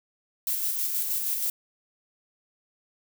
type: noise with tremolo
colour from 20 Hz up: violet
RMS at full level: -27 dBFS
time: 0.47-1.5 s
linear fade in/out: 2 ms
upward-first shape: square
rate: 6.3 Hz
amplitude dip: 30%
effects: none